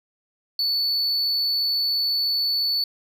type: tone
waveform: triangle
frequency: 4463 Hz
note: C#8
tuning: 11 cents sharp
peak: -19 dBFS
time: 0.59-2.84 s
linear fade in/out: 2 ms
effects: none